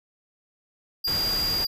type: tone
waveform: square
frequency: 4812 Hz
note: D8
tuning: 41 cents sharp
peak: -24 dBFS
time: 1.04-1.67 s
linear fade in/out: 10 ms
type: low-pass noise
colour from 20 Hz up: pink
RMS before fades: -33 dBFS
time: 1.07-1.65 s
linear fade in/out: 10 ms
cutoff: 9500 Hz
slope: 48 dB/octave
effects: none